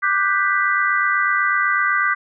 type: chord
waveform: sine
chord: G major seventh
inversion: second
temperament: equal with one note detuned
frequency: 1182.8 / 1480 / 1568 / 1975.5 Hz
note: D6 / F#6 / G6 / B6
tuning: +12 / 0 / 0 / 0 cents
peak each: -20 / -23 / -21 / -21 dBFS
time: 0.02-2.15 s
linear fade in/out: 20 ms
effects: none